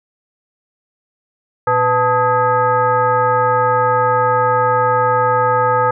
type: tone with frequency modulation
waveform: sine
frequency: 880 Hz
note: A5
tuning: in tune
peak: -11 dBFS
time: 1.67-5.91 s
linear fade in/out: 5 ms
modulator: 380 Hz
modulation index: 1.4
effects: none